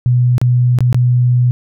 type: tone with dropouts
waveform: sine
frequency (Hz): 123.47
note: B2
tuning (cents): 0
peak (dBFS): -8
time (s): 0.06-1.51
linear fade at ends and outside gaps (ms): 0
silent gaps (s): 0.381-0.415 / 0.787-0.806 / 0.928-0.945
effects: none